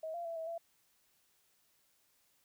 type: tone with pitch steps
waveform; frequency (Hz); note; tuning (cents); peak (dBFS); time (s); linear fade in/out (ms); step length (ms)
sine; 637 / 688 / 667 / 648 / 672; D#5 / F5 / E5 / E5 / E5; +41 / -26 / +20 / -30 / +33; -38; 0.03-0.58; 5; 110
effects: white hiss -73 dBFS RMS until 2.44 s